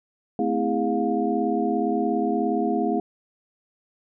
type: tone cluster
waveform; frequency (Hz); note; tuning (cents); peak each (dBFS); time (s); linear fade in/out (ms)
sine; 220.4 / 257.5 / 327.9 / 409.7 / 709; A3 / C4 / E4 / G#4 / F5; +3 / -28 / -9 / -24 / +26; -27; 0.39-3; 2
effects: none